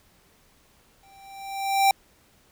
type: tone with exponential growth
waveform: square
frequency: 784 Hz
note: G5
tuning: in tune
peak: -15 dBFS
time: 1.03-1.91 s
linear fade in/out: 2 ms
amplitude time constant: 190 ms
effects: pink hiss -60 dBFS RMS until 2.51 s